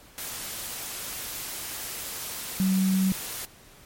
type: tone in noise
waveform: sine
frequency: 189.4 Hz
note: F#3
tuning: 41 cents sharp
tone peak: -20 dBFS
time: 2.6-3.12 s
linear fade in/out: 0 ms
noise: white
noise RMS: -35 dBFS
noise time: 0.18-3.45 s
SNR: +12 dB
effects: pink hiss -52 dBFS RMS until 3.85 s + MP3 64 kbps